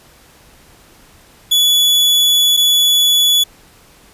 40% pulse tone pair in turn, 3417 / 3417 Hz, G#7 / G#7, +49 / +49 cents, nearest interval unison, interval 0 cents, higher neither, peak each -8 dBFS, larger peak neither, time 1.51-2.57 / 2.57-3.44 s, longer first, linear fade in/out 10 ms, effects pink hiss -46 dBFS RMS until 4.13 s + resampled to 32000 Hz

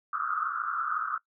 pink band-pass noise, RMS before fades -31 dBFS, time 0.13-1.18 s, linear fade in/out 5 ms, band 1200 to 1400 Hz, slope 96 dB/octave, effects noise-tail reverb RT60 0.1 s tail -20 dB re dry

